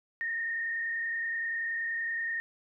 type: tone with frequency modulation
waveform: sine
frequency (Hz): 1840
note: A#6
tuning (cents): -23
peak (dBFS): -30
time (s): 0.21-2.4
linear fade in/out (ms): 0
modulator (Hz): 30.5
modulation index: 1.2
effects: none